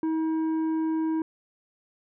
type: tone with tanh clipping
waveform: sine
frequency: 319.3 Hz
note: D#4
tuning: 45 cents sharp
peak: -25 dBFS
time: 0.03-1.22 s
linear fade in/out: 2 ms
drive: 7 dB
effects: none